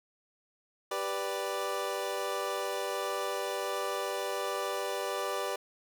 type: chord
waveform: 25% pulse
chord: G major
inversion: none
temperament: equal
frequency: 392 / 493.9 / 587.3 Hz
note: G4 / B4 / D5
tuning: 0 / 0 / 0 cents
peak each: -33 / -33 / -32 dBFS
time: 0.91-5.56 s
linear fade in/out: 5 ms
effects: none